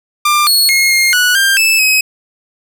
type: tone with pitch steps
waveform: sawtooth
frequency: 1192 / 4346 / 2154 / 2131 / 1472 / 1590 / 2627 / 2542 Hz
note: D6 / C#8 / C7 / C7 / F#6 / G6 / E7 / D#7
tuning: +25 / -35 / +50 / +31 / -9 / +24 / -7 / +36 cents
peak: -5 dBFS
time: 0.25-2.01 s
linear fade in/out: 5 ms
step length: 220 ms
effects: none